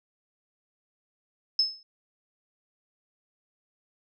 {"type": "tone with exponential decay", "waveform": "sine", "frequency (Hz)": 5210, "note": "E8", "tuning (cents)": -21, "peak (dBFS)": -17, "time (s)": [1.59, 1.83], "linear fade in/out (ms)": 2, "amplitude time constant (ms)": 52, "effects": []}